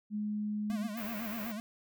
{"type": "tone", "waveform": "sine", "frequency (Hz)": 210, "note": "G#3", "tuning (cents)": 19, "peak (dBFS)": -32, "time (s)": [0.1, 0.9], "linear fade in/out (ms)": 50}
{"type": "tone with vibrato", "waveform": "square", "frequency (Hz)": 220, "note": "A3", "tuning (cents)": 0, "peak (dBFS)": -38, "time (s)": [0.7, 1.6], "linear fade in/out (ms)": 0, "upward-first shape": "sine", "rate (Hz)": 8, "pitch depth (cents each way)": 130}
{"type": "band-stop noise", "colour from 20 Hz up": "white", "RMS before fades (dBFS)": -43, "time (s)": [0.97, 1.52], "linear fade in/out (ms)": 5, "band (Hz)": [2700, 14000], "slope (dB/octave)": 48}
{"effects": []}